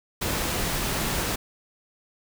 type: noise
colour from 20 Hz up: pink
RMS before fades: -27 dBFS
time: 0.21-1.36 s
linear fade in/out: 10 ms
effects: none